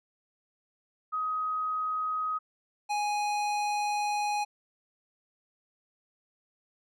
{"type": "tone pair in turn", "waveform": ["sine", "square"], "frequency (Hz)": [1259, 830.4], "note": ["D#6", "G#5"], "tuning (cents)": [20, 0], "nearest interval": "perfect fifth", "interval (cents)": 720, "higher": "first", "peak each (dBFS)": -28, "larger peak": "neither", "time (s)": [[1.12, 2.39], [2.89, 4.45]], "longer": "second", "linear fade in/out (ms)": 20, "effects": ["low-pass 8000 Hz 12 dB/octave"]}